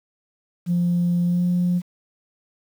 sine tone with pitch glide, 174.61 to 177.56 Hz, F3 to F3, 0 to +29 cents, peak -16 dBFS, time 0.66-1.82 s, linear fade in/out 50 ms, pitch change +29 cents, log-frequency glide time 1.25-1.44 s, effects tanh soft clip ceiling -14 dBFS + 8-bit

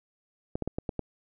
clicks, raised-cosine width 2 ms, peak -17 dBFS, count 6, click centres 0.555 / 0.623 / 0.676 / 0.785 / 0.892 / 0.993 s, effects none

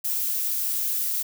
violet noise, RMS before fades -26 dBFS, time 0.04-1.23 s, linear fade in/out 10 ms, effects none

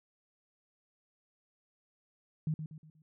sine tone with echo, 155.56 Hz, D#3, in tune, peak -29 dBFS, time 2.47-2.54 s, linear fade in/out 2 ms, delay 120 ms, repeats 4, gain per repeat -8 dB, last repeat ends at 3.02 s, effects none

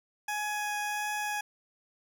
20% pulse tone with vibrato, 836 Hz, G#5, 11 cents sharp, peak -26 dBFS, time 0.28-1.41 s, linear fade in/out 5 ms, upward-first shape triangle, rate 1.5 Hz, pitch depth 9 cents each way, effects none

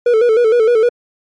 triangle tone with vibrato, 460.6 Hz, A#4, 21 cents flat, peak -6 dBFS, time 0.06-0.89 s, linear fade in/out 5 ms, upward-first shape square, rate 6.5 Hz, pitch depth 82 cents each way, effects MP3 48 kbps

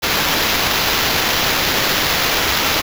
blue noise with sample-and-hold, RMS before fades -17 dBFS, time 0.02-2.82 s, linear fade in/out 20 ms, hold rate 8820 Hz, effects none

